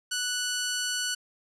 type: tone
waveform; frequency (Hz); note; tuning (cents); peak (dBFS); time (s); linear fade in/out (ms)
10% pulse; 1480; F#6; 0; -19; 0.11-1.15; 10
effects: low-pass 11000 Hz 12 dB/octave